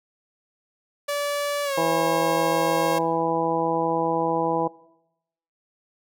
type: tone with pitch glide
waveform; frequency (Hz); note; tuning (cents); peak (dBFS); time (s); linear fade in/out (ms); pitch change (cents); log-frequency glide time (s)
sawtooth; 577 to 541.5; D5 to C#5; -31 to -41; -20; 1.08-2.99; 10; -110; 1.64-1.75
type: harmonic tone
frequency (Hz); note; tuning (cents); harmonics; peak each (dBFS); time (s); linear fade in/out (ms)
164.81; E3; 0; 1 / 2 / 3 / 4 / 5 / 6; -33 / -28 / -25 / -29 / -27 / -28; 1.77-4.68; 10
effects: noise-tail reverb RT60 0.9 s tail -22 dB re dry